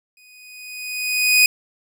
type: tone with exponential growth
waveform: sawtooth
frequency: 2489 Hz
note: D#7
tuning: in tune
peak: -6 dBFS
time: 0.17-1.46 s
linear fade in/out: 2 ms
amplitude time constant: 280 ms
effects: none